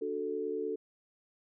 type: chord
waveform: sine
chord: D major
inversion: none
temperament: equal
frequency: 293.7 / 370 / 440 Hz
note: D4 / F#4 / A4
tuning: 0 / 0 / 0 cents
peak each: -40 / -38 / -34 dBFS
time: 0.01-0.76 s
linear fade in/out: 10 ms
effects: none